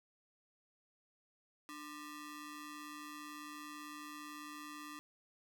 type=ring-modulated tone; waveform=sawtooth; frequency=745 Hz; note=F#5; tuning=12 cents sharp; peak=-40 dBFS; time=1.69-4.99 s; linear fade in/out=0 ms; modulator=448 Hz; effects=none